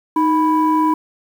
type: tone pair together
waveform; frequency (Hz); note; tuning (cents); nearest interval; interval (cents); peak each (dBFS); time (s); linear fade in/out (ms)
sine; 311.1 / 987.7; D#4 / B5; 0 / 0; octave + minor sixth; 2000; -14; 0.16-0.94; 5
effects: tanh soft clip ceiling -7 dBFS + 7-bit